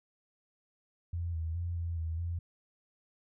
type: tone with pitch steps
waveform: sine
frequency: 85.5 / 81.1 / 86.4 / 84.6 / 81.3 / 85.5 Hz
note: F2 / E2 / F2 / E2 / E2 / F2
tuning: -36 / -28 / -18 / +45 / -23 / -36 cents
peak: -32 dBFS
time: 1.13-2.39 s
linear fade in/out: 5 ms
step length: 210 ms
effects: none